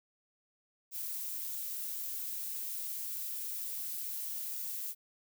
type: noise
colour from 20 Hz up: violet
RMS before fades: -39 dBFS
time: 0.91-4.95 s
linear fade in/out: 50 ms
effects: none